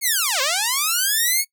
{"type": "linear two-way sweep", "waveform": "5% pulse", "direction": "down then up", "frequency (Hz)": [2240, 505, 2240], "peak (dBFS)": -7, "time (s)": [0.01, 1.45], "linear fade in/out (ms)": 50, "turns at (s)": 0.41, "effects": ["noise-tail reverb RT60 0.1 s tail -22 dB re dry"]}